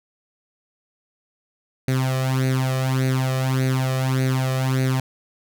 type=tone with flanger; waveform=sawtooth; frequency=130.81 Hz; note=C3; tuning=in tune; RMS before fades=-21 dBFS; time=1.88-5 s; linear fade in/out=2 ms; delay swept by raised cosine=0.47 to 1.67 ms; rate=1.7 Hz; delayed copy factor=+0.75; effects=none